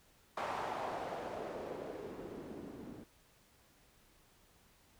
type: noise with low-pass filter sweep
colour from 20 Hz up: blue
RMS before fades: -43 dBFS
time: 0.37-3.04 s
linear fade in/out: 5 ms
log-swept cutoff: 950 to 250 Hz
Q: 1.9
effects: pink hiss -67 dBFS RMS until 4.99 s